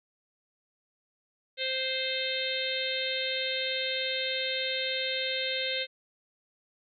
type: harmonic tone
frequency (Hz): 523.3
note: C5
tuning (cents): 0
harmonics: 1 / 3 / 4 / 5 / 6 / 7 / 8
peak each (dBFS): -35 / -40 / -36 / -38 / -37 / -34 / -38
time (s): 1.57-5.87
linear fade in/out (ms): 50
effects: none